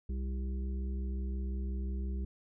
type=harmonic tone with a mistuned harmonic; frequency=65.7 Hz; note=C2; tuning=8 cents sharp; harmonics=1 / 3 / 5 / 6; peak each=-33 / -43 / -51 / -52 dBFS; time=0.09-2.25 s; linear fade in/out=5 ms; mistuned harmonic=1; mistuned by=-39 cents; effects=none